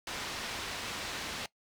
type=low-pass noise; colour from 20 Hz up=white; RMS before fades=-39 dBFS; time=0.07-1.46 s; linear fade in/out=2 ms; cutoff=4100 Hz; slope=12 dB/octave; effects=noise-tail reverb RT60 0.1 s tail -20 dB re dry